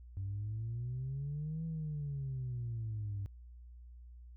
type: exponential two-way sweep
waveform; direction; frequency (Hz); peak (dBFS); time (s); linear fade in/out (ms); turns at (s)
sine; up then down; 94.7 to 164 to 97.8; -35; 0.17-3.26; 0; 1.65
effects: tanh soft clip ceiling -33 dBFS + added 60 Hz sine -50 dBFS peak until 4.36 s